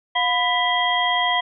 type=tone cluster; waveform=sine; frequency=714 / 998 / 1978 / 3235 Hz; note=F5 / B5 / B6 / G#7; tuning=+38 / +18 / +2 / -46 cents; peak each=-23 dBFS; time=0.15-1.41 s; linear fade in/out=10 ms; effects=none